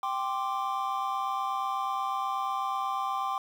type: chord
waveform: triangle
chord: G suspended fourth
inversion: none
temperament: equal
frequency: 784 / 1046.5 / 1174.7 Hz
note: G5 / C6 / D6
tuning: 0 / 0 / 0 cents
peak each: -31 dBFS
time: 0.03-3.38 s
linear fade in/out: 2 ms
effects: 9-bit